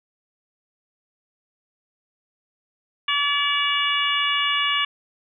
harmonic tone, 573 Hz, D5, 43 cents flat, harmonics 2 / 3 / 4 / 5 / 6, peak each -25 / -28 / -26 / -23 / -28 dBFS, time 3.08-4.85 s, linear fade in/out 5 ms, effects none

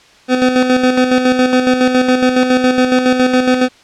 25% pulse tone with tremolo, 253.7 Hz, B3, 47 cents sharp, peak -4 dBFS, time 0.28-3.69 s, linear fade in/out 50 ms, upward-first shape square, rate 7.2 Hz, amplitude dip 50%, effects white hiss -45 dBFS RMS until 3.83 s + low-pass 5000 Hz 12 dB/octave

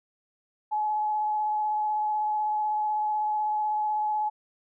sine tone with vibrato, 850 Hz, G#5, 40 cents sharp, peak -24 dBFS, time 0.71-4.3 s, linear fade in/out 20 ms, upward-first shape sine, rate 16 Hz, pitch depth 12 cents each way, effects none

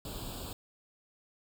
pink noise with comb filter, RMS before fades -41 dBFS, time 0.05-0.53 s, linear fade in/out 2 ms, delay 0.25 ms, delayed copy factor +0.9, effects none

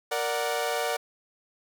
sawtooth chord, Bb augmented, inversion none, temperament equal, 466.2 / 587.3 / 740 Hz, Bb4 / D5 / F#5, 0 / 0 / 0 cents, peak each -27 dBFS, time 0.11-0.97 s, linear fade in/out 10 ms, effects none

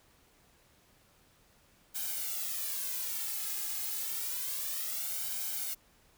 blue noise with flanger, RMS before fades -36 dBFS, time 1.94-5.75 s, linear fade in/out 20 ms, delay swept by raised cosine 1.3 to 2.4 ms, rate 0.29 Hz, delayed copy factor +0.9, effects pink hiss -65 dBFS RMS until 6.17 s

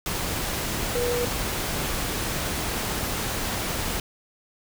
sine tone in noise, 484.4 Hz, B4, 34 cents flat, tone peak -24 dBFS, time 0.95-1.25 s, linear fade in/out 2 ms, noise pink, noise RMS -28 dBFS, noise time 0.06-4 s, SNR +1 dB, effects none

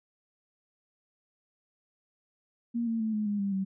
sine tone with pitch steps, 235 / 227.3 / 219.8 / 212.5 / 205.5 / 198.76 / 192.21 Hz, A#3 / A#3 / A3 / G#3 / G#3 / G3 / G3, +14 / -43 / -2 / +40 / -18 / +24 / -34 cents, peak -27 dBFS, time 2.74-3.65 s, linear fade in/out 20 ms, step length 130 ms, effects none

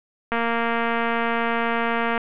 click train, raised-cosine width 0.5 ms, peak -9 dBFS, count 432, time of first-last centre 0.32-2.178 s, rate 232 Hz, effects resampled to 8000 Hz + 8-bit

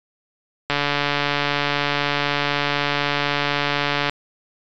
click train, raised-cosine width 0.3 ms, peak -4 dBFS, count 490, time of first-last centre 0.7-4.096 s, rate 144 Hz, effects resampled to 16000 Hz

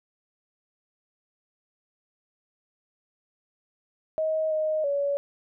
sine tone with pitch steps, 631 / 622 / 566 Hz, D#5 / D#5 / C#5, +24 / -1 / +36 cents, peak -23 dBFS, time 4.18-5.17 s, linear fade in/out 0 ms, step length 330 ms, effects none

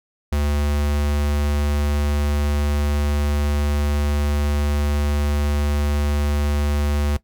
square tone, 73 Hz, D2, 10 cents flat, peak -19 dBFS, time 0.32-7.17 s, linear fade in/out 5 ms, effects noise-tail reverb RT60 0.1 s tail -17 dB re dry

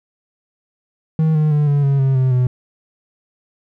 triangle tone with pitch steps, 158.4 / 153.27 / 148.31 / 143.5 / 138.85 / 134.36 / 130.01 / 125.79 Hz, D#3 / D#3 / D3 / D3 / C#3 / C3 / C3 / B2, +31 / -26 / +17 / -40 / +3 / +46 / -11 / +32 cents, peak -10 dBFS, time 1.19-2.47 s, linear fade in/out 2 ms, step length 160 ms, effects none

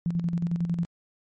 sine tone with tremolo, 170.7 Hz, F3, 39 cents flat, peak -22 dBFS, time 0.06-0.85 s, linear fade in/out 0 ms, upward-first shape square, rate 11 Hz, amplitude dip 55%, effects MP3 32 kbps

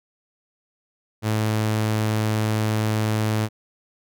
sawtooth tone, 108.4 Hz, A2, 25 cents flat, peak -16 dBFS, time 1.22-3.49 s, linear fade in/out 50 ms, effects none

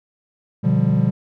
triangle chord, G dominant seventh, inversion first, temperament just, 122.5 / 147 / 176.4 / 196 Hz, B2 / D3 / F3 / G3, -14 / +2 / +18 / 0 cents, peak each -18 dBFS, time 0.63-1.11 s, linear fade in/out 20 ms, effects none

